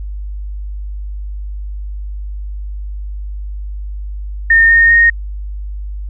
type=tone with pitch steps; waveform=sine; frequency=1826 / 1840.8 / 1855.8 Hz; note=A#6 / A#6 / A#6; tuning=-36 / -22 / -8 cents; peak=-5 dBFS; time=4.5-5.1 s; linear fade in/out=5 ms; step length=200 ms; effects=added 50 Hz sine -21 dBFS peak until 6.09 s